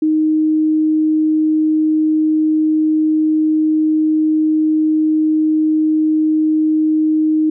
sine tone, 311.1 Hz, D#4, in tune, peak -11 dBFS, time 0.02-7.5 s, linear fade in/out 5 ms, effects none

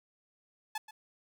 sawtooth tone with echo, 864 Hz, A5, 32 cents flat, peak -30 dBFS, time 0.75-0.78 s, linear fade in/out 5 ms, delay 130 ms, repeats 1, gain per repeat -14 dB, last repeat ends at 0.91 s, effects none

